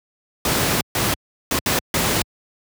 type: noise bursts at uneven times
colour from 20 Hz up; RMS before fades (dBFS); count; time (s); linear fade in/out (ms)
pink; -19; 5; 0.45-0.81 / 0.95-1.14 / 1.51-1.59 / 1.66-1.79 / 1.94-2.22; 2
effects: high-pass 80 Hz 12 dB/octave